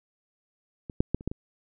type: clicks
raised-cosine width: 3 ms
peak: -24 / -8 / -11 / -29 / -15 / -21 dBFS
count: 6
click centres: 0.898 / 1.005 / 1.146 / 1.209 / 1.276 / 1.315 s
effects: none